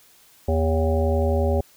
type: harmonic tone with a mistuned harmonic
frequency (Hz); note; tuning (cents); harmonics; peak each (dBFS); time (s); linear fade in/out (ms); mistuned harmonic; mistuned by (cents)
80.1; E2; -49; 1 / 3 / 5 / 7 / 9 / 10; -20 / -28 / -26 / -25 / -33 / -33; 0.48-1.61; 5; 10; -19
effects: white hiss -54 dBFS RMS until 1.76 s